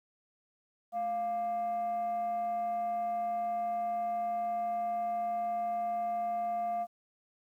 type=tone with frequency modulation; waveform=sine; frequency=698.5 Hz; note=F5; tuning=in tune; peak=-29 dBFS; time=0.92-6.87 s; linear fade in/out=50 ms; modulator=483 Hz; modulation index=0.24; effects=tanh soft clip ceiling -27 dBFS + 11-bit